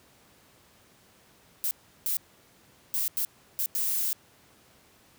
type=noise bursts at uneven times; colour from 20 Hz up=violet; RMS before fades=-28 dBFS; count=6; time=1.64-1.71 / 2.06-2.17 / 2.94-3.08 / 3.17-3.25 / 3.59-3.66 / 3.75-4.13 s; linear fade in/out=0 ms; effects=pink hiss -59 dBFS RMS until 5.18 s + high-pass 80 Hz 12 dB/octave